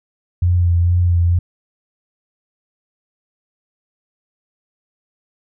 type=tone with vibrato; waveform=sine; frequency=87.31 Hz; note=F2; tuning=in tune; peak=-11 dBFS; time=0.42-1.39 s; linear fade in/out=5 ms; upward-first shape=sine; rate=2.2 Hz; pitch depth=28 cents each way; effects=none